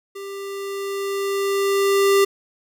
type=tone with level ramp; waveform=square; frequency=395.6 Hz; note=G4; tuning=16 cents sharp; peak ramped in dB=-32 to -13 dBFS; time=0.15-2.25 s; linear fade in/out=10 ms; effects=none